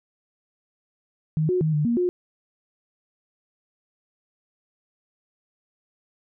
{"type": "tone with pitch steps", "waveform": "sine", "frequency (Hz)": [156, 364.4, 156.7, 149.7, 235.9, 358.4], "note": ["D#3", "F#4", "D#3", "D3", "A#3", "F4"], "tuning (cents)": [5, -26, 13, 33, 21, 45], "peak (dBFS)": -19, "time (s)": [1.37, 2.09], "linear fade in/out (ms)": 0, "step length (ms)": 120, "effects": []}